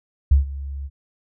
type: tone with ADSR envelope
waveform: sine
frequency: 69.3 Hz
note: C#2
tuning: in tune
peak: -8 dBFS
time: 0.31-0.9 s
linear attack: 7 ms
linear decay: 130 ms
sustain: -19 dB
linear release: 45 ms
effects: none